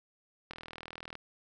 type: click train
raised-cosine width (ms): 0.3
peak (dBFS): -26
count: 27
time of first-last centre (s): 0.51-1.154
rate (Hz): 40.4
effects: none